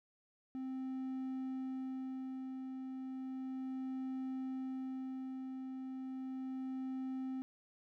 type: tone with tremolo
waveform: triangle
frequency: 261.6 Hz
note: C4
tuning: in tune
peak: -36 dBFS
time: 0.55-7.42 s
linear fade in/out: 0 ms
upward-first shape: sine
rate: 0.34 Hz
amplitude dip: 35%
effects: none